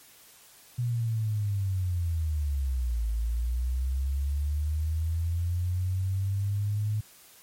sine linear two-way sweep, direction down then up, 122.9 to 54.3 to 107.3 Hz, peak -25 dBFS, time 0.78-7.01 s, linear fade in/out 10 ms, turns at 3.08 s, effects white hiss -54 dBFS RMS until 7.42 s + MP3 64 kbps

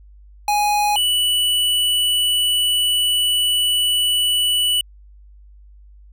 square tone pair in turn, 830.6 / 2960 Hz, G#5 / F#7, 0 / 0 cents, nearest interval octave + minor seventh, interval 2200 cents, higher second, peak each -16 dBFS, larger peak neither, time 0.48-0.96 / 0.96-4.81 s, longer second, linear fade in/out 2 ms, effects added 50 Hz sine -42 dBFS peak until 6.12 s

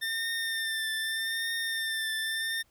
25% pulse tone with vibrato, 1800 Hz, A6, 39 cents sharp, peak -26 dBFS, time 0.01-2.63 s, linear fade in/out 20 ms, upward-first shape triangle, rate 0.82 Hz, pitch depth 34 cents each way, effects pink hiss -68 dBFS RMS until 2.7 s

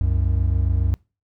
triangle tone pair together, 65.7 / 92.86 Hz, C2 / F#2, +8 / +7 cents, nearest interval tritone, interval 599 cents, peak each -18 / -18 dBFS, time 0.01-0.94 s, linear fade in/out 0 ms, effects noise-tail reverb RT60 0.3 s tail -24 dB re dry

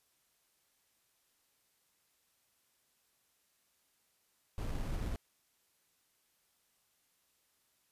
brown noise with sample-and-hold, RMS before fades -37 dBFS, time 4.58-5.16 s, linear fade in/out 0 ms, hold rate 3675 Hz, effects white hiss -75 dBFS RMS until 7.91 s + resampled to 32000 Hz

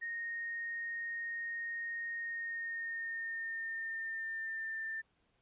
sine tone with pitch glide, 1857 to 1787.5 Hz, A#6 to A6, -7 to +27 cents, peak -37 dBFS, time 0.01-5.02 s, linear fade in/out 20 ms, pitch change -66 cents, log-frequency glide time 2.18-4.81 s, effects pink hiss -75 dBFS RMS until 5.41 s + resampled to 8000 Hz

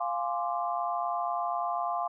sine chord, D half-diminished seventh, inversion first, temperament equal, 698.5 / 830.6 / 1046.5 / 1174.7 Hz, F5 / Ab5 / C6 / D6, 0 / 0 / 0 / 0 cents, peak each -31 / -36 / -34 / -36 dBFS, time 0-2.08 s, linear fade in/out 10 ms, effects none

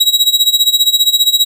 40% pulse tone with tremolo, 3854 Hz, B7, 43 cents flat, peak -4 dBFS, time 0-1.45 s, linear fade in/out 10 ms, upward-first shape sine, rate 15 Hz, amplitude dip 85%, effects none

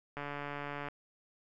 click train, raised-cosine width 0.5 ms, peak -25 dBFS, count 104, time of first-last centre 0.17-0.885 s, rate 144 Hz, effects none

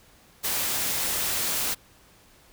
white noise, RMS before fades -27 dBFS, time 0.43-1.75 s, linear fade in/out 20 ms, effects pink hiss -56 dBFS RMS until 2.52 s

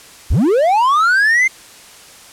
triangle linear sweep, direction up, 31.35 to 2118 Hz, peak -8 dBFS, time 0.3-1.48 s, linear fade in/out 10 ms, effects white hiss -40 dBFS RMS until 2.32 s + low-pass 10000 Hz 12 dB/octave

